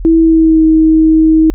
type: tone with pitch glide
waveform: sine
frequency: 326.9 to 317.2 Hz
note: E4 to D#4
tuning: -14 to +33 cents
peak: -4 dBFS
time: 0.05-1.5 s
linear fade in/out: 0 ms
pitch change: -53 cents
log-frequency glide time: 0.17-0.64 s
effects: added 42 Hz sine -19 dBFS peak until 1.54 s